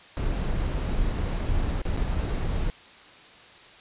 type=noise with dropouts; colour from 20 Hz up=brown; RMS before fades=-26 dBFS; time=0.17-2.7 s; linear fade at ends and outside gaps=0 ms; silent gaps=1.818-1.852 / 1.964-1.974 s; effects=white hiss -49 dBFS RMS until 3.8 s + resampled to 8000 Hz